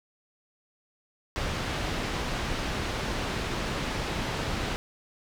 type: low-pass noise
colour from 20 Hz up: pink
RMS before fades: -31 dBFS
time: 1.36-4.76 s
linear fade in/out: 0 ms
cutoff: 4500 Hz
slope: 12 dB/octave
effects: none